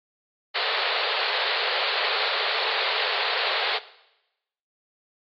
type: band-pass noise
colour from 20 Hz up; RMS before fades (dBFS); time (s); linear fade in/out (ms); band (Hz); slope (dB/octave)
white; -26; 0.54-3.79; 20; 400 to 4500; 96
effects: noise-tail reverb RT60 0.9 s tail -17 dB re dry + AAC 32 kbps